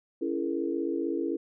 sine chord, A# half-diminished seventh, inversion first, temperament just, 279.7 / 335.6 / 419.5 / 466.2 Hz, C#4 / E4 / G#4 / A#4, +16 / +31 / +17 / 0 cents, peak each -33 / -30 / -35 / -36 dBFS, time 0.21-1.37 s, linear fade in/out 10 ms, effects none

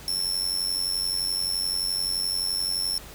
sawtooth tone with amplitude modulation, 5400 Hz, E8, 41 cents sharp, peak -19 dBFS, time 0.08-2.98 s, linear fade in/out 0 ms, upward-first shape sine, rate 91.6 Hz, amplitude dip 70%, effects added 50 Hz sine -48 dBFS peak until 3.14 s + pink hiss -44 dBFS RMS until 3.14 s

